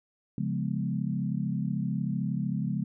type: chord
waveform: sine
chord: C# dominant seventh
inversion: none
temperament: equal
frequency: 138.59 / 174.61 / 207.7 / 246.9 Hz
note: C#3 / E#3 / G#3 / B3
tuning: 0 / 0 / 0 / 0 cents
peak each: -32 / -32 / -32 / -37 dBFS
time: 0.38-2.84 s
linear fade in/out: 2 ms
effects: none